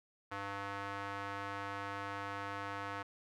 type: tone with band-pass filter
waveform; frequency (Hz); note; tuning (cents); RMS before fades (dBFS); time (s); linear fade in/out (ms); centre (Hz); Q
square; 99.9; G2; +33; -42; 0.31-3.03; 10; 1300; 1.5
effects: none